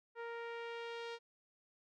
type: tone with low-pass filter sweep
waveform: sawtooth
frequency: 466.2 Hz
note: A#4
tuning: in tune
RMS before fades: -45 dBFS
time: 0.15-1.19 s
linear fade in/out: 50 ms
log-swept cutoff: 1700 to 4200 Hz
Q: 1.4
effects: none